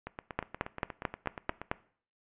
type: two click trains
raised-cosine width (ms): 0.5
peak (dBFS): -14 / -23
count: 7 / 14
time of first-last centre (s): 0.39-1.715 / 0.07-1.616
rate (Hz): 4.53 / 8.41
effects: noise-tail reverb RT60 0.5 s tail -19 dB re dry + resampled to 8000 Hz